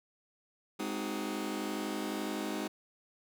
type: chord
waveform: sawtooth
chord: Ab dominant seventh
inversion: none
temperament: just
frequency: 207.7 / 259.6 / 311.5 / 373.8 Hz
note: Ab3 / C4 / Eb4 / Gb4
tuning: 0 / -13 / +2 / +18 cents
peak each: -35 / -37 / -34 / -38 dBFS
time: 0.79-2.68 s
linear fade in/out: 10 ms
effects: none